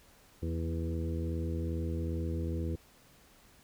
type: harmonic tone with a mistuned harmonic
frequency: 82.41 Hz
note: E2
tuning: in tune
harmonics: 1 / 2 / 3 / 4 / 5 / 6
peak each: -33 / -40 / -42 / -40 / -46 / -45 dBFS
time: 0.42-2.76 s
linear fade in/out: 10 ms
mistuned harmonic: 3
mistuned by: -38 cents
effects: pink hiss -61 dBFS RMS until 3.63 s